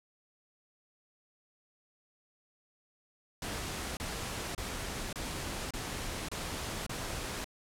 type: noise bursts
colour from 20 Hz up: pink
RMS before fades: -38 dBFS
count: 7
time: 3.42-7.444 s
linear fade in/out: 2 ms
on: 550 ms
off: 29 ms
effects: low-pass 11000 Hz 12 dB/octave